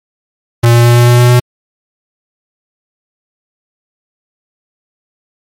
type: tone with pitch steps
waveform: square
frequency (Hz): 118 / 118.82 / 119.65 / 120.48 / 121.32 / 122.16 / 123.01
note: A#2 / A#2 / A#2 / B2 / B2 / B2 / B2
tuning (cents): +22 / +34 / +46 / -42 / -30 / -18 / -6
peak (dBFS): -4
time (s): 0.63-1.4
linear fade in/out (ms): 10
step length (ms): 110
effects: MP3 64 kbps

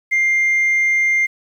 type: tone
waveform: sine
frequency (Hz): 2100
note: C7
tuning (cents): +6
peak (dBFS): -11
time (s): 0.11-1.27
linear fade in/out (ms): 20
effects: tanh soft clip ceiling -11 dBFS + 8-bit

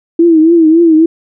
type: tone with vibrato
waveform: sine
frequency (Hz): 326.9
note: E4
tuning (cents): -14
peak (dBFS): -3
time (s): 0.19-1.06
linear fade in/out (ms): 5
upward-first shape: triangle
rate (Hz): 3.6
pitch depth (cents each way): 100
effects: none

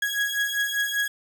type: beating tone pair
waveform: 35% pulse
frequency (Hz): 1656 / 1661.1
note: G#6 / G#6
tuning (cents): -5 / 0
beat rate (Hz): 5.1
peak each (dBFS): -25 / -25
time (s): 0.02-1.08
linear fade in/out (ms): 5
effects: none

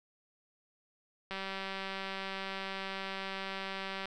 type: click train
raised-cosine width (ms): 0.3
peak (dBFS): -23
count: 531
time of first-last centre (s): 1.31-4.056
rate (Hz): 193
effects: none

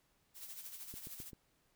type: noise with tremolo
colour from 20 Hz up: blue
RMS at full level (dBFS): -47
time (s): 0.34-1.32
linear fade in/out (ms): 50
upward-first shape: sine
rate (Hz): 13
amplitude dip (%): 55
type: click train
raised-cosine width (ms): 3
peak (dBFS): -38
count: 4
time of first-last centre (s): 0.94-1.332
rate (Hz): 7.65
effects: pink hiss -75 dBFS RMS until 1.75 s

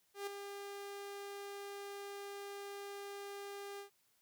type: tone with ADSR envelope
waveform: sawtooth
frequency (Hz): 401.4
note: G4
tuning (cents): +41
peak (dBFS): -34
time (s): 0.14-3.9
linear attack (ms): 130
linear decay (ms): 6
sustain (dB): -7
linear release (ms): 110
effects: white hiss -75 dBFS RMS until 4.21 s

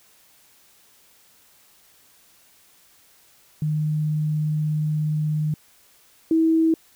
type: tone pair in turn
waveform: sine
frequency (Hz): 152.8 / 323.6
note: D#3 / E4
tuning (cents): -31 / -32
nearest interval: octave + minor second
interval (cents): 1299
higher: second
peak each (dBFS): -20 / -15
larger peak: second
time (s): 3.62-5.54 / 6.31-6.74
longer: first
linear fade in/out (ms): 2
effects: white hiss -56 dBFS RMS until 6.95 s

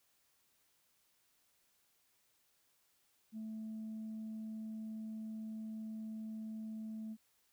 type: tone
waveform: sine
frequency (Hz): 219.2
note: A3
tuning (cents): -6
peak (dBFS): -40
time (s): 3.32-7.17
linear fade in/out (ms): 50
effects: tanh soft clip ceiling -39 dBFS + white hiss -75 dBFS RMS until 7.52 s

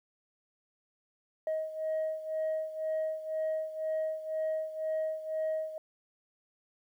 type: beating tone pair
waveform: sine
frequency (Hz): 630 / 632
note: D#5 / D#5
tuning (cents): +21 / +27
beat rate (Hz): 2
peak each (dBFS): -31 / -35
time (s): 1.47-5.78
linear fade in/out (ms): 2
effects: tanh soft clip ceiling -27 dBFS + 11-bit

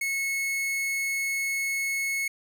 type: tone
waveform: 45% pulse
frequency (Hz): 2190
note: C#7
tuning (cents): -22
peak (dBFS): -26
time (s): 0.01-2.28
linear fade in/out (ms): 5
effects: none

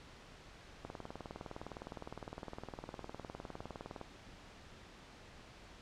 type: click train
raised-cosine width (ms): 1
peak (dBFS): -30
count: 63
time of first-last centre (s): 0.85-4.013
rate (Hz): 19.6
effects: pink hiss -56 dBFS RMS until 5.81 s + low-pass 5000 Hz 12 dB/octave

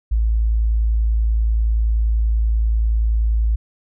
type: tone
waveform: sine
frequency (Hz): 55.2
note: A1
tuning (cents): +6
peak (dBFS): -14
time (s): 0.11-3.56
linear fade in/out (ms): 10
effects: none

